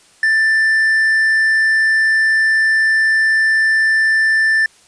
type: tone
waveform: triangle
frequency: 1772 Hz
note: A6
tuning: 12 cents sharp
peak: -9 dBFS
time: 0.23-4.66 s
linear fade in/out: 2 ms
effects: white hiss -49 dBFS RMS until 4.87 s + resampled to 22050 Hz